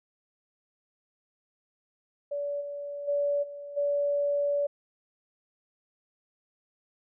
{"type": "tone with level steps", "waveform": "sine", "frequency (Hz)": 574, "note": "D5", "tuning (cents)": -40, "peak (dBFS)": [-29, -34, -24, -38, -24], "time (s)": [2.31, 4.67], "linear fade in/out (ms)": 10, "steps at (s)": [2.6, 3.07, 3.42, 3.76], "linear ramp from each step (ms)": 20, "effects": []}